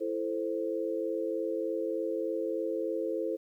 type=chord; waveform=sine; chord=A minor; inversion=second; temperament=equal with one note detuned; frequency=333.1 / 440 / 523.3 Hz; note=E4 / A4 / C5; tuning=+18 / 0 / 0 cents; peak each=-34 dBFS; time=0-3.37 s; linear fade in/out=20 ms; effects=11-bit